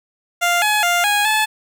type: tone with pitch steps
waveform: 15% pulse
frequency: 698 / 845 / 700 / 825 / 864 Hz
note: F5 / G#5 / F5 / G#5 / A5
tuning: -1 / +30 / +4 / -12 / -32 cents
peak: -8 dBFS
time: 0.41-1.46 s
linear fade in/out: 20 ms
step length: 210 ms
effects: none